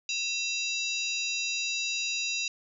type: harmonic tone with a mistuned harmonic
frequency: 970 Hz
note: B5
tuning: 31 cents flat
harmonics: 3 / 4 / 5 / 6 / 7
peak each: -32 / -34 / -36 / -38 / -39 dBFS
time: 0.09-2.48 s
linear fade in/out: 2 ms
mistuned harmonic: 3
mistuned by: -130 cents
effects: none